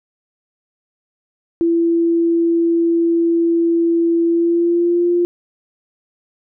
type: tone with pitch glide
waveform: sine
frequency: 335.9 to 349 Hz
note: E4 to F4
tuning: +33 to -1 cents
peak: -12 dBFS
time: 1.61-5.25 s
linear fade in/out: 0 ms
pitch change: +66 cents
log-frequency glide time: 4.25-5.1 s
effects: none